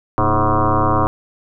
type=tone with frequency modulation; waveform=sine; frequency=529 Hz; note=C5; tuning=19 cents sharp; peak=-12 dBFS; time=0.18-1.07 s; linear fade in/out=0 ms; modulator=109 Hz; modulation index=6.4; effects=none